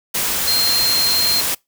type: tone in noise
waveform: sine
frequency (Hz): 4186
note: C8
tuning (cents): 0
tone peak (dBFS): -15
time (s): 0.47-1.41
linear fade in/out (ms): 10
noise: white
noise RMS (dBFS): -20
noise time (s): 0.14-1.55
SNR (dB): +2
effects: noise-tail reverb RT60 0.2 s tail -25 dB re dry